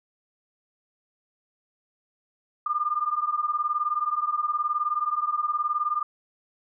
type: beating tone pair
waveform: sine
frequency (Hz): 1195 / 1214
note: D6 / D#6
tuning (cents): +30 / -43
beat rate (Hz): 19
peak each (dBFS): -27 / -26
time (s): 2.66-6.03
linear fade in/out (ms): 5
effects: none